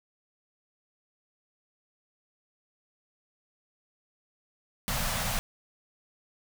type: band-stop noise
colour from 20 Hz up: pink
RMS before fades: -30 dBFS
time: 4.88-5.39 s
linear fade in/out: 0 ms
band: 230 to 530 Hz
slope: 48 dB/octave
effects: none